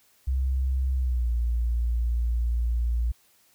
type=tone with pitch glide; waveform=sine; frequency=65.41 to 58.61 Hz; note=C2 to A#1; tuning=0 to +10 cents; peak=-22 dBFS; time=0.27-3.12 s; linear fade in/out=10 ms; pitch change=-190 cents; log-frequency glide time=0.94-1.3 s; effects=white hiss -62 dBFS RMS until 3.54 s